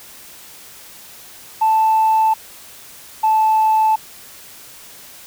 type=tone pair in turn; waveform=sine; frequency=880 / 873.9 Hz; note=A5 / A5; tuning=0 / -12 cents; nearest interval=unison; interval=12 cents; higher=first; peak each=-10 dBFS; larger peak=neither; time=1.61-2.34 / 3.23-3.96 s; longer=neither; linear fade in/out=10 ms; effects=tanh soft clip ceiling -8 dBFS + white hiss -40 dBFS RMS until 5.26 s